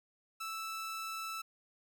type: tone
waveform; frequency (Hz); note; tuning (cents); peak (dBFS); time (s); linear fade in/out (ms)
sawtooth; 1318.5; E6; 0; -35; 0.4-1.42; 10
effects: none